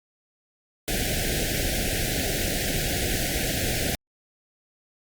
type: band-stop noise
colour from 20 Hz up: pink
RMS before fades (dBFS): -26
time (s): 0.88-3.95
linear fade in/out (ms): 0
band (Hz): 770 to 1500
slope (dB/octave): 96
effects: Opus 48 kbps